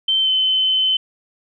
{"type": "tone with pitch glide", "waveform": "sine", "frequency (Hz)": [3103, 3057], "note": ["G7", "G7"], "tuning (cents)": [-18, -44], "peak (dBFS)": -14, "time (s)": [0.08, 0.97], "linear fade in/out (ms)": 5, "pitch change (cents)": -26, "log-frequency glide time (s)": [0.21, 0.3], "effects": []}